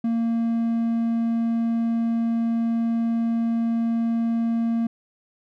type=tone; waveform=triangle; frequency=230.2 Hz; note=A#3; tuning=22 cents flat; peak=-18 dBFS; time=0.04-4.87 s; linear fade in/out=5 ms; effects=none